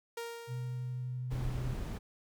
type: tone with exponential decay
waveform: sawtooth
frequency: 466.2 Hz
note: A#4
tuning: in tune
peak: -33 dBFS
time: 0.17-1.42 s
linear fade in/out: 5 ms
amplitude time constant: 270 ms
type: tone with vibrato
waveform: sine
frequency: 125.9 Hz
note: B2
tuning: 34 cents sharp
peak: -35 dBFS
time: 0.47-1.76 s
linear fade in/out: 50 ms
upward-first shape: sine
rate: 12 Hz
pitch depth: 10 cents each way
type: noise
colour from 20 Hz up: brown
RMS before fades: -38 dBFS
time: 1.3-1.99 s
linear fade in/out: 20 ms
effects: none